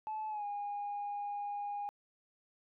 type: tone with pitch glide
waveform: sine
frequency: 865 to 817.4 Hz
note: A5 to G#5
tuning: -30 to -28 cents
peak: -35 dBFS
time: 0.07-1.89 s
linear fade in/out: 0 ms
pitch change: -98 cents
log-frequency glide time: 0.29-0.45 s
effects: tanh soft clip ceiling -33 dBFS